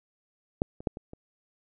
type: clicks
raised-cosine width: 2 ms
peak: -11 / -29 / -12 / -26 / -29 dBFS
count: 5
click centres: 0.619 / 0.805 / 0.872 / 0.971 / 1.134 s
effects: none